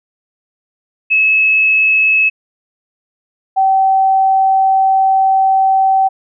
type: tone pair in turn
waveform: sine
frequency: 2588 / 769.4 Hz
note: E7 / G5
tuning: -32 / -33 cents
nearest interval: octave + major sixth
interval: 2101 cents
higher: first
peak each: -8 dBFS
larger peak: neither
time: 1.1-2.3 / 3.56-6.09 s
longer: second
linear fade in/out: 20 ms
effects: none